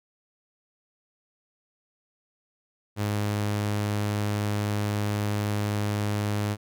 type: tone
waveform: sawtooth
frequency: 103.83 Hz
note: G#2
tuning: in tune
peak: -21 dBFS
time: 2.96-6.57 s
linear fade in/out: 50 ms
effects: none